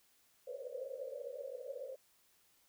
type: band-pass noise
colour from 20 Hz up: white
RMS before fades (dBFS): -45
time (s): 0.47-1.96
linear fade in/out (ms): 10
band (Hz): 490 to 560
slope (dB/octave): 96
effects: white hiss -71 dBFS RMS until 2.68 s